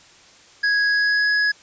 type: tone with pitch glide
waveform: square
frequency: 1661.2 to 1676.6 Hz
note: G#6 to G#6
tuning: 0 to +16 cents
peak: -17 dBFS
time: 0.63-1.52 s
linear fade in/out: 10 ms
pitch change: +16 cents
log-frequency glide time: 0.88-1.31 s
effects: white hiss -49 dBFS RMS until 1.62 s + resampled to 16000 Hz